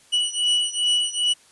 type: beating tone pair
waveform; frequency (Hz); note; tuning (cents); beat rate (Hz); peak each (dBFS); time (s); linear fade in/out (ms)
45% pulse; 2941 / 2943.5; F#7 / F#7; -11 / -10; 2.5; -22; 0.12-1.34; 20
effects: white hiss -54 dBFS RMS until 1.51 s + resampled to 24000 Hz